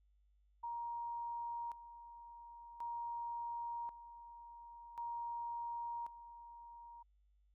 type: tone with tremolo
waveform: sine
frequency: 941 Hz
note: A#5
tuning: 16 cents sharp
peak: -40 dBFS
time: 0.63-7.03 s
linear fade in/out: 10 ms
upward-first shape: square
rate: 0.46 Hz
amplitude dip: 75%
effects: added 50 Hz sine -69 dBFS peak until 7.54 s

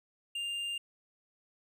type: tone with hard clipping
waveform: triangle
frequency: 2800 Hz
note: F7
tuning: 4 cents sharp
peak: -35 dBFS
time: 0.35-0.78 s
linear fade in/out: 5 ms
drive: 9 dB
effects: none

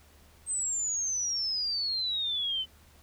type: exponential sweep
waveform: sine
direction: down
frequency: 8372 to 3019 Hz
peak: -28 dBFS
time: 0.46-2.66 s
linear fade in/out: 50 ms
effects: added 75 Hz sine -59 dBFS peak until 3.02 s + pink hiss -60 dBFS RMS until 3.02 s

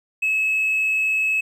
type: tone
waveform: triangle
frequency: 2584 Hz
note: E7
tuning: 35 cents flat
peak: -15 dBFS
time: 0.22-1.41 s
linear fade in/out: 10 ms
effects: tanh soft clip ceiling -14 dBFS

